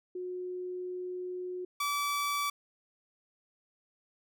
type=tone pair in turn; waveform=sine / sawtooth; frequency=363.2 / 1153.1 Hz; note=F#4 / D6; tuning=-32 / -32 cents; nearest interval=octave + minor sixth; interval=2000 cents; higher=second; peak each=-35 / -26 dBFS; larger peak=second; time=0.15-1.65 / 1.8-2.5 s; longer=first; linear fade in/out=5 ms; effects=none